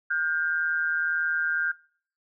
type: tone pair together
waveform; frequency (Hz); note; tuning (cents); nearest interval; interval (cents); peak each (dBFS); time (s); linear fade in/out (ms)
sine; 1426 / 1587.7; F6 / G6; +36 / +22; major second; 186; -26; 0.1-1.72; 10
effects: noise-tail reverb RT60 0.5 s tail -23 dB re dry